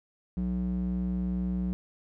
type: tone with band-pass filter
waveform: square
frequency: 61.1 Hz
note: B1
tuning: 18 cents flat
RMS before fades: -30 dBFS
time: 0.37-1.73 s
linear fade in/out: 0 ms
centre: 160 Hz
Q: 3.4
effects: none